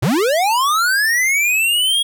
square linear sweep, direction up, 95.5 to 3322 Hz, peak -14 dBFS, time 0.02-2.03 s, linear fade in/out 10 ms, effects none

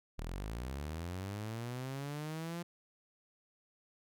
sawtooth linear sweep, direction up, 36.71 to 174.3 Hz, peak -35 dBFS, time 0.18-2.63 s, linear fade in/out 10 ms, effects none

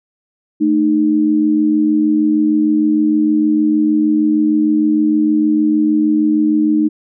sine tone pair together, 220 / 306.5 Hz, A3 / D#4, 0 / -26 cents, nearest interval tritone, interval 574 cents, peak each -17 / -11 dBFS, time 0.6-6.89 s, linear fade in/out 20 ms, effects none

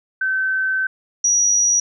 sine tone pair in turn, 1536 / 5799 Hz, G6 / F#8, -36 / -36 cents, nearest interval octave + major seventh, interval 2300 cents, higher second, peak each -17 / -13 dBFS, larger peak second, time 0.21-0.87 / 1.24-1.8 s, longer first, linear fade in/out 5 ms, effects none

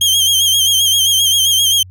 sawtooth tone with vibrato, 3196 Hz, G7, 33 cents sharp, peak -7 dBFS, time 0.01-1.83 s, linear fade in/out 5 ms, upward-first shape sine, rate 7.6 Hz, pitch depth 56 cents each way, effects added 92 Hz sine -34 dBFS peak until 1.9 s

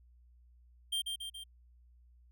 square tone with echo, 3175 Hz, G7, 21 cents sharp, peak -32 dBFS, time 0.92-1.02 s, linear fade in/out 10 ms, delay 140 ms, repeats 3, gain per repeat -4 dB, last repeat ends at 1.44 s, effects added 60 Hz sine -59 dBFS peak until 2.31 s

